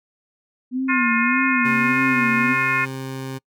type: tone with vibrato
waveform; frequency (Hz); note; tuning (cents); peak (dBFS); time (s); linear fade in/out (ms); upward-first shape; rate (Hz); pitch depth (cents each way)
sine; 246.9; B3; 0; -20; 0.71-2.57; 50; sine; 1.7; 120
type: harmonic tone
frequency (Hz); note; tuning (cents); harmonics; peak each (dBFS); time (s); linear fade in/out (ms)
356; F4; +33; 3 / 4 / 5 / 6 / 7; -24 / -24 / -24 / -24 / -24; 0.88-2.86; 20
type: tone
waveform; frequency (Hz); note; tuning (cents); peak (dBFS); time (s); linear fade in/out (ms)
20% pulse; 132.8; C3; +26; -23; 1.64-3.39; 20
effects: noise-tail reverb RT60 0.1 s tail -26 dB re dry